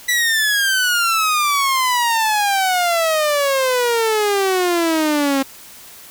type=exponential sweep; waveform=sawtooth; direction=down; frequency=1975.5 to 267.5 Hz; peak=-11 dBFS; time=0.08-5.43 s; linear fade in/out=10 ms; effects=white hiss -40 dBFS RMS until 6.1 s